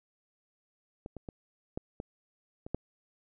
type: clicks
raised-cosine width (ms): 2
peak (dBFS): -27 / -28 / -27 / -21 / -24 / -28 / -17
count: 7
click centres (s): 1.061 / 1.167 / 1.288 / 1.775 / 2.001 / 2.665 / 2.746
effects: none